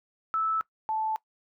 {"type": "tone pair in turn", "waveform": "sine", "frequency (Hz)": [1311, 875], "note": ["E6", "A5"], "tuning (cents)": [-10, -10], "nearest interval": "perfect fifth", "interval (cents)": 700, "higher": "first", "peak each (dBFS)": [-24, -26], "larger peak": "first", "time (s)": [[0.34, 0.61], [0.89, 1.16]], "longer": "neither", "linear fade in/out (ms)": 0, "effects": ["noise-tail reverb RT60 0.1 s tail -20 dB re dry"]}